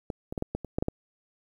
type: clicks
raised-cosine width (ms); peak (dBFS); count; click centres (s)
2; -18 / -21 / -17 / -15 / -16 / -23 / -13 / -12 / -14; 9; 0.102 / 0.325 / 0.378 / 0.424 / 0.55 / 0.647 / 0.785 / 0.825 / 0.884
effects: 9-bit